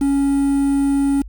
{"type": "tone with quantisation", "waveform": "triangle", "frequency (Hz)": 278.2, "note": "C#4", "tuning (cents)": 6, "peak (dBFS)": -12, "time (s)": [0.01, 1.22], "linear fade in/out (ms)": 5, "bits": 6, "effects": ["added 50 Hz sine -32 dBFS peak until 1.28 s"]}